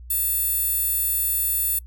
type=tone with high-pass filter; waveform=15% pulse; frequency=880 Hz; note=A5; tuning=in tune; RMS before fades=-23 dBFS; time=0.1-1.79 s; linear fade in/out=5 ms; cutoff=12000 Hz; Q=4.4; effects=noise-tail reverb RT60 0.1 s tail -24 dB re dry + added 60 Hz sine -38 dBFS peak until 1.86 s